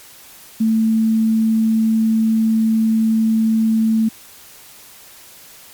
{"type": "tone", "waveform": "sine", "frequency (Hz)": 222.2, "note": "A3", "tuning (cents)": 17, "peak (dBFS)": -12, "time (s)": [0.6, 4.09], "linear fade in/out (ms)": 10, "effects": ["white hiss -42 dBFS RMS until 5.73 s", "MP3 96 kbps"]}